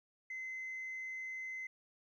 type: tone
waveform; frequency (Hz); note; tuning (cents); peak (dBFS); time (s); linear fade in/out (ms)
sine; 2054; C7; -33; -39; 0.3-1.67; 5
effects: tanh soft clip ceiling -38 dBFS + 13-bit